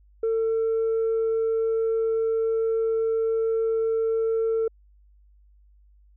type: tone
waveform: sine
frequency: 449.4 Hz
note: A4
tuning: 37 cents sharp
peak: -19 dBFS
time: 0.23-4.68 s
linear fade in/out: 5 ms
effects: tanh soft clip ceiling -19 dBFS + added 50 Hz sine -53 dBFS peak until 6.16 s